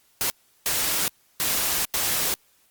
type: noise bursts at uneven times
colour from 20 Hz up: white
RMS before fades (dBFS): -24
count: 4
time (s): 0.21-0.3 / 0.66-1.08 / 1.4-1.85 / 1.94-2.34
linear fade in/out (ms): 0
effects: white hiss -62 dBFS RMS until 2.7 s + Opus 48 kbps